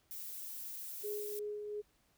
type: noise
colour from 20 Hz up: violet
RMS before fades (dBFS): -45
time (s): 0.11-1.39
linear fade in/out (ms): 0
type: tone with tremolo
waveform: sine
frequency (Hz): 417.4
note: G#4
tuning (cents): +9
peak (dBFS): -37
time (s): 1.03-1.82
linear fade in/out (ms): 20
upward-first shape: sine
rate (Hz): 2.9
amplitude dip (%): 35
effects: pink hiss -73 dBFS RMS until 2.17 s